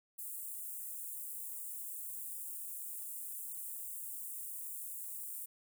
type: high-pass noise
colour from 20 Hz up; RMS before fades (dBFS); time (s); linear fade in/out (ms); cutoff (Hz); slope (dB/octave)
white; -44; 0.18-5.46; 10; 8000; 48
effects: none